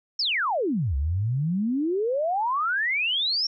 sine exponential two-way sweep, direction down then up, 5590 to 65.41 to 5590 Hz, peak -22 dBFS, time 0.19-3.47 s, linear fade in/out 5 ms, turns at 0.96 s, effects none

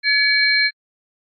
sine tone cluster, 1705 / 2264 / 4165 Hz, G#6 / C#7 / C8, +45 / +36 / -9 cents, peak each -18 dBFS, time 0.03-0.71 s, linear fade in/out 50 ms, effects AAC 48 kbps

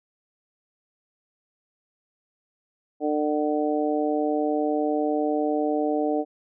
harmonic tone, 150 Hz, D3, 37 cents sharp, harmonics 2 / 3 / 4 / 5, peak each -25 / -27 / -28 / -29 dBFS, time 3-6.25 s, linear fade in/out 50 ms, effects none

